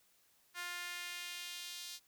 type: tone with high-pass filter sweep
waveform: sawtooth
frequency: 352 Hz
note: F4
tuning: 14 cents sharp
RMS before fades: -45 dBFS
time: 0.54-2 s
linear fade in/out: 50 ms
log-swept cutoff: 1500 to 4200 Hz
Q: 1.5
effects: white hiss -71 dBFS RMS until 2.07 s